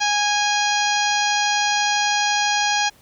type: harmonic tone with a mistuned harmonic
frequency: 826 Hz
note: G#5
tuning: 10 cents flat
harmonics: 1 / 2 / 3 / 4 / 5 / 6 / 7 / 8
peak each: -21 / -24 / -26 / -27 / -28 / -29 / -29 / -30 dBFS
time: 0-2.9 s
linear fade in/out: 20 ms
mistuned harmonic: 4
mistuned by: -22 cents
effects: pink hiss -53 dBFS RMS until 3.01 s